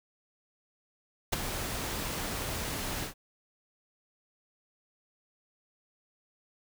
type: noise with ADSR envelope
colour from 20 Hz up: pink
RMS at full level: -26 dBFS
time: 1.32-3.14 s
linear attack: 14 ms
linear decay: 10 ms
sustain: -9 dB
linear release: 110 ms
effects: none